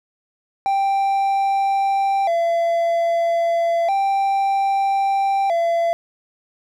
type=tone with vibrato; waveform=triangle; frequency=729 Hz; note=F#5; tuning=26 cents flat; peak=-14 dBFS; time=0.66-5.93 s; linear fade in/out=0 ms; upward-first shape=square; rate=0.31 Hz; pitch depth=130 cents each way; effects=none